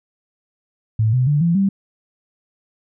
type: tone with pitch steps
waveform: sine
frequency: 109.9 / 126.97 / 146.7 / 169.49 / 195.82 Hz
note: A2 / B2 / D3 / E3 / G3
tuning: -2 / +48 / -2 / +48 / -2 cents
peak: -13 dBFS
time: 0.99-1.69 s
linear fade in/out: 5 ms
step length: 140 ms
effects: none